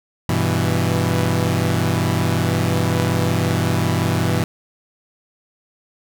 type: chord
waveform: sawtooth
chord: E minor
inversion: first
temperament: equal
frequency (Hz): 98 / 123.47 / 164.81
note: G2 / B2 / E3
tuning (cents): 0 / 0 / 0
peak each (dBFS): -17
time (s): 0.29-4.44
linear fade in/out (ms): 0
effects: none